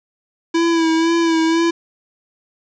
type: tone with vibrato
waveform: square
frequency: 329.6 Hz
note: E4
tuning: in tune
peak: -14 dBFS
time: 0.54-1.71 s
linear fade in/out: 10 ms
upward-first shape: sine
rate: 2 Hz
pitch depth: 36 cents each way
effects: resampled to 16000 Hz + 7-bit